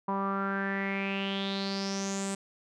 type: tone with low-pass filter sweep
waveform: sawtooth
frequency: 196 Hz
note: G3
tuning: in tune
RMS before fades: -32 dBFS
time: 0.08-2.35 s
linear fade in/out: 5 ms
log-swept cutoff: 990 to 8300 Hz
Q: 6.9
effects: none